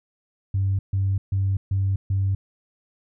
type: tone bursts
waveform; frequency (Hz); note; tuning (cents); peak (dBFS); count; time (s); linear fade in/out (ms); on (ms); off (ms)
sine; 97.1; G2; -16; -18; 5; 0.54-2.35; 5; 250; 140
effects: tanh soft clip ceiling -15 dBFS